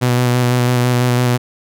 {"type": "tone with vibrato", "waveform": "sawtooth", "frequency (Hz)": 123.47, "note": "B2", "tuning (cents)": 0, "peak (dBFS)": -8, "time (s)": [0.01, 1.38], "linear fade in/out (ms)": 20, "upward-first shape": "square", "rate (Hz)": 6, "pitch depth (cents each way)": 16, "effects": []}